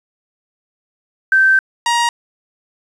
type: tone pair in turn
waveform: sine / sawtooth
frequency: 1554 / 944.4 Hz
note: G6 / A#5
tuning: -16 / +22 cents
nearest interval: major sixth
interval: 862 cents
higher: first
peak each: -8 / -9 dBFS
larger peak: first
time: 1.32-1.59 / 1.86-2.09 s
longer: first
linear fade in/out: 2 ms
effects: resampled to 22050 Hz + 7-bit